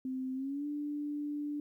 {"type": "tone with pitch glide", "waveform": "sine", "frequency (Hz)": [259.9, 293.4], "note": ["C4", "D4"], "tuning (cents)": [-11, -2], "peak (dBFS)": -34, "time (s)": [0.05, 1.6], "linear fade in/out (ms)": 2, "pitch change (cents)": 209, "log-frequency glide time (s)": [0.34, 0.66], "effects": ["12-bit"]}